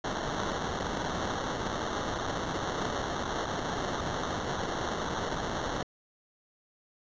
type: noise with sample-and-hold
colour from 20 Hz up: white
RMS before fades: -33 dBFS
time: 0.04-5.83 s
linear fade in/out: 2 ms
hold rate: 2450 Hz
effects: resampled to 16000 Hz